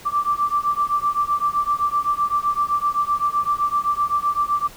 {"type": "beating tone pair", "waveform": "sine", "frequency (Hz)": [1168, 1175.8], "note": ["D6", "D6"], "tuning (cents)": [-10, 2], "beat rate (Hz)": 7.8, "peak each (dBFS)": -21, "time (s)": [0.05, 4.68], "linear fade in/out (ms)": 20, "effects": ["pink hiss -43 dBFS RMS until 4.76 s"]}